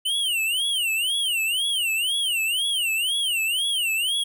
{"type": "tone with vibrato", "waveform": "square", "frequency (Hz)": 2959, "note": "F#7", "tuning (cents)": -1, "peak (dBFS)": -22, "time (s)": [0.05, 4.24], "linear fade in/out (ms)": 10, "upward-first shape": "sine", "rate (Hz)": 2, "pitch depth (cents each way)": 220, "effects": []}